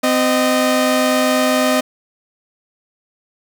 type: tone pair together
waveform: sawtooth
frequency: 256.4 / 617 Hz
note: C4 / D#5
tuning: -35 / -15 cents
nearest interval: octave + minor third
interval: 1520 cents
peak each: -12 dBFS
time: 0.03-1.81 s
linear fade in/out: 10 ms
effects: none